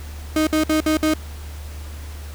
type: tone bursts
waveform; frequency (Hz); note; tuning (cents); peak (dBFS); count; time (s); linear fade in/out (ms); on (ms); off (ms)
35% pulse; 311.1; D#4; 0; -14; 5; 0.36-1.138; 2; 110; 57
effects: added 74 Hz sine -31 dBFS peak until 2.34 s + pink hiss -42 dBFS RMS until 2.34 s